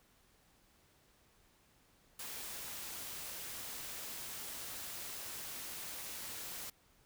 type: noise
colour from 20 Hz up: white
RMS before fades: -45 dBFS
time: 2.19-6.7 s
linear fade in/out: 5 ms
effects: pink hiss -69 dBFS RMS until 7.05 s